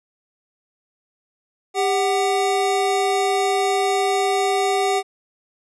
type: tone pair together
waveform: square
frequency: 397.3 / 750 Hz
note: G4 / F#5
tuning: +23 / +23 cents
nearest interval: major seventh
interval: 1100 cents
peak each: -21 dBFS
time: 1.74-5.03 s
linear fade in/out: 50 ms
effects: resampled to 24000 Hz